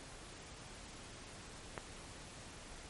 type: click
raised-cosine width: 0.5 ms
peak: -25 dBFS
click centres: 1.778 s
effects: pink hiss -52 dBFS RMS until 2.89 s + MP3 48 kbps